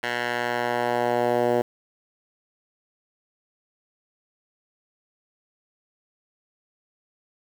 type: tone with band-pass filter sweep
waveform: 10% pulse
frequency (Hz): 120.9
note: B2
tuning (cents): -36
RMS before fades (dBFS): -24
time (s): 0.03-1.62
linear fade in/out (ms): 5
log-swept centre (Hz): 1900 to 510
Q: 1.2
effects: 7-bit